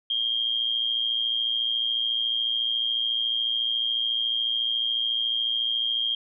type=tone with amplitude modulation; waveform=sine; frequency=3217 Hz; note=G7; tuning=44 cents sharp; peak=-20 dBFS; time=0.1-6.15 s; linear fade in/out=5 ms; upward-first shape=sine; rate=114 Hz; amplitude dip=65%; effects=none